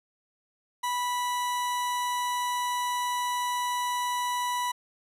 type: tone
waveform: 40% pulse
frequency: 983 Hz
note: B5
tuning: 8 cents flat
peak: -26 dBFS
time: 0.83-4.72 s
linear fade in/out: 10 ms
effects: resampled to 32000 Hz + 10-bit